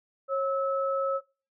sine tone pair together, 544.4 / 1300 Hz, C#5 / E6, -31 / -24 cents, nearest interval octave + minor third, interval 1507 cents, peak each -26 / -30 dBFS, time 0.28-1.21 s, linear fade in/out 50 ms, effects noise-tail reverb RT60 0.4 s tail -25 dB re dry

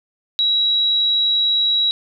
sine tone, 3877 Hz, B7, 33 cents flat, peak -14 dBFS, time 0.39-1.91 s, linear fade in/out 0 ms, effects none

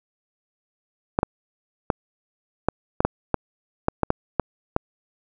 clicks, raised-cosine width 1 ms, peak -4 dBFS, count 12, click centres 1.189 / 1.231 / 1.902 / 2.686 / 3.005 / 3.05 / 3.343 / 3.884 / 4.033 / 4.104 / 4.397 / 4.764 s, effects none

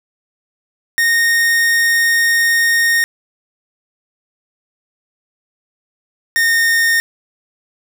45% pulse tone pair in turn, 1849 / 1836.2 Hz, A#6 / A#6, -15 / -27 cents, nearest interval unison, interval 12 cents, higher first, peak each -11 dBFS, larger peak neither, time 0.98-3.04 / 6.36-7 s, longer first, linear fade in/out 0 ms, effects none

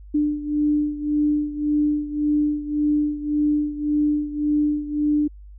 sine beating tone pair, 296.7 / 298.5 Hz, D4 / D4, +18 / +28 cents, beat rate 1.8 Hz, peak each -20 / -24 dBFS, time 0.14-5.28 s, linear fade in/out 10 ms, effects added 50 Hz sine -39 dBFS peak until 5.58 s

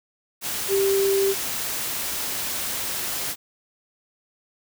sine tone in noise, 392 Hz, G4, in tune, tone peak -18 dBFS, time 0.68-1.35 s, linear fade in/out 50 ms, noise white, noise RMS -28 dBFS, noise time 0.41-3.36 s, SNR +7 dB, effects none

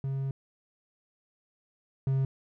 triangle tone pair in turn, 135.5 / 134.18 Hz, C#3 / C3, -39 / +44 cents, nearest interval unison, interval 17 cents, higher first, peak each -27 / -22 dBFS, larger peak second, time 0.04-0.31 / 2.07-2.25 s, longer first, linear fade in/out 2 ms, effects none

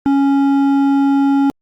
sine tone with hard clipping, 277.2 Hz, C#4, in tune, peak -12 dBFS, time 0.06-1.5 s, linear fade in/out 0 ms, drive 8 dB, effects Opus 48 kbps

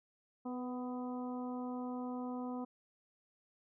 harmonic tone with a mistuned harmonic, 250 Hz, B3, 21 cents sharp, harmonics 1 / 2 / 3 / 4 / 5, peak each -39 / -47 / -48 / -50 / -55 dBFS, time 0.45-2.65 s, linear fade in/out 10 ms, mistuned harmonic 2, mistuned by -16 cents, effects none

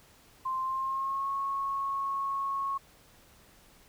sine tone with pitch glide, 1046.5 to 1097.9 Hz, C6 to C#6, 0 to -17 cents, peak -29 dBFS, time 0.45-2.78 s, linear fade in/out 10 ms, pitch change +83 cents, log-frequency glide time 0.61-1.29 s, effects pink hiss -59 dBFS RMS until 3.88 s

